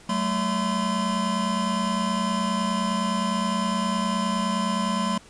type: tone cluster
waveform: square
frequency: 189.7 / 219.4 / 1022 Hz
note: F#3 / A3 / C6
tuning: +43 / -5 / -41 cents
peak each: -28 dBFS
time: 0.09-5.18 s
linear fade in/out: 5 ms
effects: pink hiss -50 dBFS RMS until 5.29 s + resampled to 22050 Hz